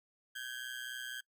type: ring-modulated tone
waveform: 30% pulse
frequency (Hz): 1599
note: G6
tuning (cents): +34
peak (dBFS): -35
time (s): 0.35-1.21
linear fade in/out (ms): 10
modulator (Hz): 61.9
effects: noise-tail reverb RT60 0.1 s tail -22 dB re dry